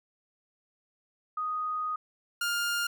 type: tone pair in turn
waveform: sine / sawtooth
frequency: 1244.5 / 1407.4 Hz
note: D#6 / F6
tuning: 0 / +13 cents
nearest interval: major second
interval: 213 cents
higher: second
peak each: -29 / -24 dBFS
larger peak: second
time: 1.37-1.96 / 2.41-2.87 s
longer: first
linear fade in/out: 5 ms
effects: none